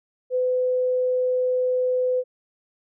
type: tone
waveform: sine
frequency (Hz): 505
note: B4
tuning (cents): +39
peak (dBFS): -19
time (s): 0.3-2.24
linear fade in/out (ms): 50
effects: none